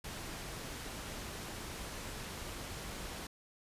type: low-pass noise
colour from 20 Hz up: pink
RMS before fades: -44 dBFS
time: 0.04-3.27 s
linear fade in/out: 5 ms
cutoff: 12000 Hz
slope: 12 dB/octave
effects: resampled to 32000 Hz